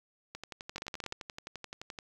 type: two click trains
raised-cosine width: 0.2 ms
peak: -24 / -20 dBFS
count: 20 / 7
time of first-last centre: 0.35-1.988 / 0.76-1.124 s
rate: 11.6 / 16.5 Hz
effects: 9-bit